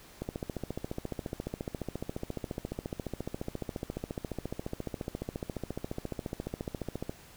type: click train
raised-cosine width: 2 ms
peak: -21 dBFS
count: 100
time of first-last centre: 0.22-7.095 s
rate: 14.4 Hz
effects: pink hiss -54 dBFS RMS until 7.36 s